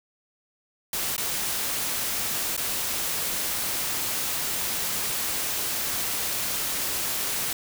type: noise with dropouts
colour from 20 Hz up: white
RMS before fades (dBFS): -28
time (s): 0.93-7.53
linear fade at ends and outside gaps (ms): 2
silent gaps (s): 1.165-1.179 / 2.566-2.576
effects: none